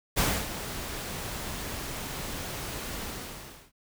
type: noise with ADSR envelope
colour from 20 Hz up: pink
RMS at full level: -24 dBFS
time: 0.16-3.72 s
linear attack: 25 ms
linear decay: 270 ms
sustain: -12 dB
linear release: 700 ms
effects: none